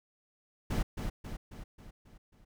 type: noise with echo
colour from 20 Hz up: brown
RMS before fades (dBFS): -30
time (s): 0.7-0.83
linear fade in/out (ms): 10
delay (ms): 270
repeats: 6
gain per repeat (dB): -5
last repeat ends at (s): 2.45
effects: none

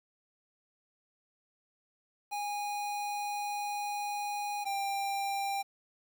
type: tone pair in turn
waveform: square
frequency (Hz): 822 / 792.6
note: G#5 / G5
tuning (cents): -18 / +19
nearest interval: minor second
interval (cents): 63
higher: first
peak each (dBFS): -34 / -32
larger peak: second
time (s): 2.31-4.65 / 4.65-5.63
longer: first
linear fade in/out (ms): 20
effects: 10-bit

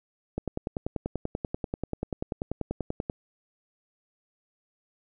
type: click train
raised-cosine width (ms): 2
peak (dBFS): -16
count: 29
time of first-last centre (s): 0.38-3.098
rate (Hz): 10.3
effects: none

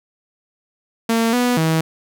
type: tone with pitch steps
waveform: sawtooth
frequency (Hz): 228 / 245.7 / 160.8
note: A#3 / B3 / E3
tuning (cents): -38 / -9 / -43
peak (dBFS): -11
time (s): 1.09-1.81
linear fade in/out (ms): 5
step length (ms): 240
effects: none

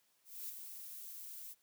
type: noise with ADSR envelope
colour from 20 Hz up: violet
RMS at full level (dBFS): -43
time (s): 0.24-1.55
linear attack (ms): 250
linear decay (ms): 13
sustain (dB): -6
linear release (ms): 36
effects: white hiss -75 dBFS RMS until 1.62 s + high-pass 100 Hz 12 dB/octave

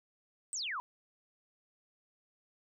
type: exponential sweep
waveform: sine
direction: down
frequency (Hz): 8600 to 932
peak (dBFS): -35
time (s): 0.53-0.8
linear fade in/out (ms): 0
effects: none

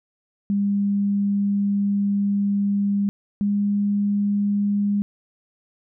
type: tone pair in turn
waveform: sine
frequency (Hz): 201.2 / 203.4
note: G3 / G#3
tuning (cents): +45 / -36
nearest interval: unison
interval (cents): 19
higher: second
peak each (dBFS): -18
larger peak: neither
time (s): 0.5-3.09 / 3.41-5.02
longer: first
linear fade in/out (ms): 0
effects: none

